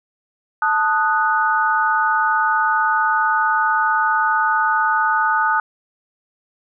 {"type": "chord", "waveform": "sine", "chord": "D# diminished", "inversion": "second", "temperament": "equal", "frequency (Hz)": [880, 1244.5, 1480], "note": ["A5", "D#6", "F#6"], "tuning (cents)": [0, 0, 0], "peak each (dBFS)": -19, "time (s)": [0.62, 5.6], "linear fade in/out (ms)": 2, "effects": []}